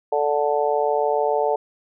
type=harmonic tone; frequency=146.7 Hz; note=D3; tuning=2 cents flat; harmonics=3 / 4 / 5 / 6; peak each=-22 / -23 / -24 / -25 dBFS; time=0.12-1.56 s; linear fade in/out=5 ms; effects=none